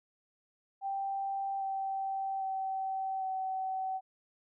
sine tone with pitch steps, 784 / 775.9 / 767.9 / 759.9 Hz, G5 / G5 / G5 / F#5, 0 / -18 / -36 / +46 cents, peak -32 dBFS, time 0.81-4.01 s, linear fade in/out 50 ms, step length 800 ms, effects none

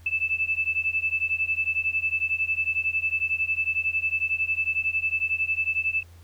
sine beating tone pair, 2626 / 2637 Hz, E7 / E7, -7 / 0 cents, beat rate 11 Hz, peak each -26 dBFS, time 0.06-6.03 s, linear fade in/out 5 ms, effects added 85 Hz sine -46 dBFS peak until 6.23 s + pink hiss -58 dBFS RMS until 6.23 s

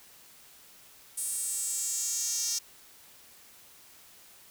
sawtooth tone with high-pass filter sweep, 463 Hz, A#4, 12 cents flat, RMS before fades -32 dBFS, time 1.17-2.59 s, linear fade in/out 10 ms, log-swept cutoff 9200 to 5800 Hz, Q 4.6, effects white hiss -55 dBFS RMS until 4.5 s

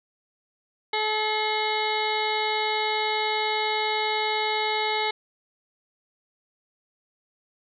harmonic tone with a mistuned harmonic, 430 Hz, A4, 40 cents flat, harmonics 1 / 2 / 3 / 4 / 5 / 7 / 8 / 9 / 10, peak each -30 / -27 / -38 / -38 / -29 / -35 / -39 / -34 / -37 dBFS, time 0.93-5.11 s, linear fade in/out 5 ms, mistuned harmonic 9, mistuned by -22 cents, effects none

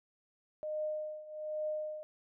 sine tone with tremolo, 613 Hz, D#5, 26 cents flat, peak -32 dBFS, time 0.63-2.03 s, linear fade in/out 0 ms, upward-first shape triangle, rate 1.2 Hz, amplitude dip 85%, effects none

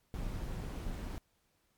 brown noise with amplitude modulation, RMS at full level -37 dBFS, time 0.14-1.18 s, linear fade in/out 0 ms, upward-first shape sine, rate 207 Hz, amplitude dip 45%, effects pink hiss -75 dBFS RMS until 1.77 s + MP3 96 kbps

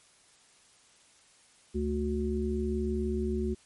harmonic tone, 73.42 Hz, D2, in tune, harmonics 1 / 3 / 5, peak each -32 / -32 / -32 dBFS, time 1.74-3.55 s, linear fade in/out 20 ms, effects white hiss -61 dBFS RMS until 3.65 s + MP3 48 kbps

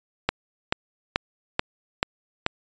click train, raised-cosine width 0.3 ms, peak -4 dBFS, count 6, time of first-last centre 0.29-2.464 s, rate 2.3 Hz, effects resampled to 16000 Hz

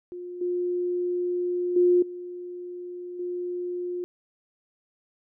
sine tone with level steps, 355.7 Hz, F4, 32 cents sharp, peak -34 / -24 / -16 / -34 / -28 dBFS, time 0.12-4.04 s, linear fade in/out 0 ms, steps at 0.41 / 1.76 / 2.02 / 3.19 s, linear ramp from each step 5 ms, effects none

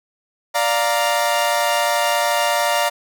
sawtooth chord, Bb major, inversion first, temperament equal, 587.3 / 698.5 / 932.3 Hz, D5 / F5 / Bb5, 0 / 0 / 0 cents, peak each -17 dBFS, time 0.54-2.9 s, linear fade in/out 20 ms, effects none

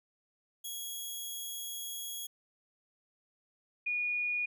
10% pulse / sine tone pair in turn, 3322 / 2448 Hz, G#7 / D#7, 0 / -29 cents, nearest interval perfect fourth, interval 529 cents, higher first, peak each -30 / -30 dBFS, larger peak neither, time 0.64-2.27 / 3.86-4.46 s, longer first, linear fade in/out 10 ms, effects none

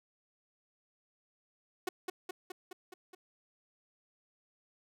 sawtooth tone with echo, 367.9 Hz, F#4, 10 cents flat, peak -28 dBFS, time 1.87-1.89 s, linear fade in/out 5 ms, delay 210 ms, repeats 6, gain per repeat -3 dB, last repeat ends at 3.15 s, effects none

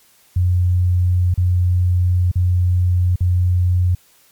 sine tone with dropouts, 89.7 Hz, F2, 47 cents sharp, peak -12 dBFS, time 0.36-3.95 s, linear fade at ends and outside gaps 5 ms, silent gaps 1.341-1.376 / 2.315-2.356 / 3.159-3.206 s, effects white hiss -53 dBFS RMS until 4.31 s + MP3 96 kbps

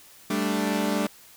sawtooth chord, G suspended second, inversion none, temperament equal, 196 / 220 / 293.7 Hz, G3 / A3 / D4, 0 / 0 / 0 cents, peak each -24 dBFS, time 0.3-1.07 s, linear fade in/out 5 ms, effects white hiss -51 dBFS RMS until 1.36 s

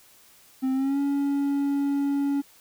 triangle tone with pitch glide, 262.4 to 281.2 Hz, C4 to C#4, +5 to +25 cents, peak -20 dBFS, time 0.62-2.42 s, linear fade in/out 20 ms, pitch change +120 cents, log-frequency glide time 0.73-0.99 s, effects white hiss -55 dBFS RMS until 2.6 s

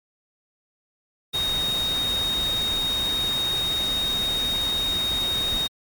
sine tone in noise, 3729 Hz, A#7, in tune, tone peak -22 dBFS, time 1.33-5.68 s, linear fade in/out 20 ms, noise pink, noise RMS -32 dBFS, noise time 1.33-5.68 s, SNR +7 dB, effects MP3 96 kbps

